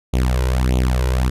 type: tone with flanger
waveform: sawtooth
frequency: 63.1 Hz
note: B1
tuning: 38 cents sharp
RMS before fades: -17 dBFS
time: 0.13-1.3 s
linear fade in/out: 10 ms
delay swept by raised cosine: 0.29 to 2.09 ms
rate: 1.6 Hz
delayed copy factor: +0.85
effects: resampled to 32000 Hz